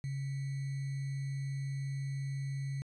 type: tone with sample-and-hold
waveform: sine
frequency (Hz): 137.1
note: C#3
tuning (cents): -19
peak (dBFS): -34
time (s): 0.04-2.82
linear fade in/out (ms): 0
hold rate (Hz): 2100
effects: resampled to 22050 Hz